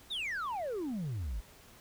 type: exponential sweep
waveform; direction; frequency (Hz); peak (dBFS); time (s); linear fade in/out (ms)
sine; down; 3900 to 45.81; -31; 0.1-1.41; 20
effects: tanh soft clip ceiling -33 dBFS + pink hiss -57 dBFS RMS until 1.8 s